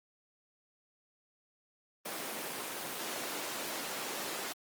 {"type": "high-pass noise", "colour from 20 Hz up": "pink", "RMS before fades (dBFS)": -39, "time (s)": [2.05, 4.53], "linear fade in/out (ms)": 10, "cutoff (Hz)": 290, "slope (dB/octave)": 12, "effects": ["high-pass 150 Hz 12 dB/octave", "Opus 24 kbps"]}